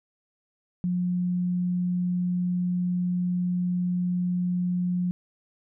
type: tone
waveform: sine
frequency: 178.8 Hz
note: F3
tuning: 41 cents sharp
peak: -23 dBFS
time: 0.84-5.11 s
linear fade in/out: 0 ms
effects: none